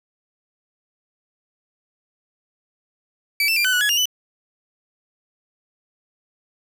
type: tone with pitch steps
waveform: 30% pulse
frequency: 2304 / 2663 / 2383 / 1511 / 1471 / 1682 / 2826 / 2990 Hz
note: D7 / E7 / D7 / F#6 / F#6 / G#6 / F7 / F#7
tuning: -34 / +17 / +25 / +36 / -11 / +22 / +20 / +17 cents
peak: -14 dBFS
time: 3.4-4.056 s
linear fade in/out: 2 ms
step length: 82 ms
effects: none